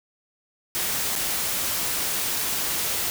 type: noise with dropouts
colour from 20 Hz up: white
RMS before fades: -26 dBFS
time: 0.75-3.1 s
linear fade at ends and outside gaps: 0 ms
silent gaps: 1.155-1.161 s
effects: none